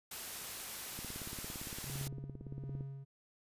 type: noise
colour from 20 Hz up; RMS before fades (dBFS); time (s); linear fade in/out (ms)
white; -44; 0.11-2.08; 5
type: click train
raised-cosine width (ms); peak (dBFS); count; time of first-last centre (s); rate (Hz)
3; -33; 33; 0.99-2.808; 17.6
type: tone with tremolo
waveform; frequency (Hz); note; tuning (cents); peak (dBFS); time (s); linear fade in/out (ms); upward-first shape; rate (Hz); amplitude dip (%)
triangle; 136.9; C#3; -21; -37; 1.85-3.05; 20; triangle; 1.4; 75
effects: resampled to 32000 Hz